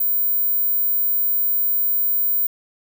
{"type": "tone", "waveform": "sine", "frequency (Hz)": 15200, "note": "A#9", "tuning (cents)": 33, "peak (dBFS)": -16, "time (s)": [0, 2.47], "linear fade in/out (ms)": 5, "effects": []}